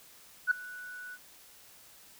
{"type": "tone with ADSR envelope", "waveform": "sine", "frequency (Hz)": 1480, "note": "F#6", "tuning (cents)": 0, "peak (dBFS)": -19, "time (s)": [0.47, 1.18], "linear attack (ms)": 41, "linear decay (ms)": 4, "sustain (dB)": -22, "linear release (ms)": 48, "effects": ["tanh soft clip ceiling -15 dBFS", "white hiss -56 dBFS RMS until 2.19 s"]}